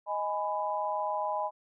sine chord, G# minor, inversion second, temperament just, 623 / 830.6 / 996.7 Hz, D#5 / G#5 / B5, +2 / 0 / +16 cents, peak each -34 / -33 / -33 dBFS, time 0.06-1.51 s, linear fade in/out 50 ms, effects none

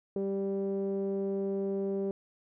sawtooth tone with low-pass filter, 196 Hz, G3, in tune, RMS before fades -32 dBFS, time 0.16-2.11 s, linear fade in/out 0 ms, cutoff 460 Hz, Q 9.3, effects none

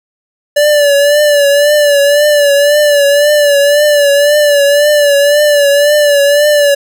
square tone with vibrato, 580 Hz, D5, 22 cents flat, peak -6 dBFS, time 0.56-6.75 s, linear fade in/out 10 ms, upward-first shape triangle, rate 1.9 Hz, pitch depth 57 cents each way, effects none

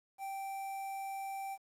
square tone with notch filter, 781 Hz, G5, 7 cents flat, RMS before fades -41 dBFS, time 0.18-1.58 s, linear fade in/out 50 ms, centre 4300 Hz, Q 0.61, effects resampled to 32000 Hz + 11-bit

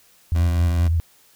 sine tone with vibrato, 82.41 Hz, E2, in tune, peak -16 dBFS, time 0.32-1 s, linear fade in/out 0 ms, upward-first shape sine, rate 10 Hz, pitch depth 49 cents each way
20% pulse tone, 87.31 Hz, F2, in tune, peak -21 dBFS, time 0.35-0.88 s, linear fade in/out 5 ms
effects white hiss -55 dBFS RMS until 1.35 s

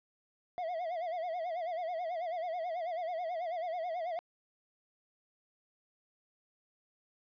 triangle tone with vibrato, 683 Hz, F5, 39 cents flat, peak -32 dBFS, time 0.58-4.19 s, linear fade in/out 0 ms, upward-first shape sine, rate 9.2 Hz, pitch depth 120 cents each way, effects resampled to 11025 Hz + 12-bit

